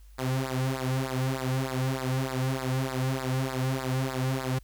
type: tone with flanger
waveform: sawtooth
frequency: 130.81 Hz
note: C3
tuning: in tune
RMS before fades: -29 dBFS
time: 0.18-4.59 s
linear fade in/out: 10 ms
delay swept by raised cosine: 0.32 to 3.22 ms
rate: 3.3 Hz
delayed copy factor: -1
effects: added 50 Hz sine -48 dBFS peak until 4.63 s + white hiss -65 dBFS RMS until 4.63 s